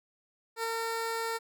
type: tone with ADSR envelope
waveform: 15% pulse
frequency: 455.4 Hz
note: A#4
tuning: 40 cents flat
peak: -23 dBFS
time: 0.56-1.39 s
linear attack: 76 ms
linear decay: 8 ms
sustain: -2 dB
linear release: 28 ms
effects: none